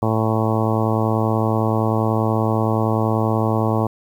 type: harmonic tone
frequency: 110.5 Hz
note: A2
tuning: 8 cents sharp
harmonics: 1 / 2 / 3 / 4 / 5 / 6 / 7 / 8 / 9 / 10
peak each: -20 / -23 / -25 / -26 / -27 / -28 / -28 / -29 / -30 / -30 dBFS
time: 0.02-3.87 s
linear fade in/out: 5 ms
effects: 8-bit